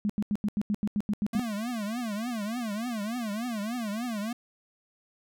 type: tone bursts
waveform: sine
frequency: 207.3 Hz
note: G#3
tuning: 3 cents flat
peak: -24 dBFS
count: 11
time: 0.05-1.395 s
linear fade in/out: 0 ms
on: 45 ms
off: 85 ms
type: tone with vibrato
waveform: square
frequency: 224.3 Hz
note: A3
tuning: 34 cents sharp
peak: -31 dBFS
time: 1.33-4.33 s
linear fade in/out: 5 ms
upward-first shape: triangle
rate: 3.4 Hz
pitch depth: 220 cents each way
effects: none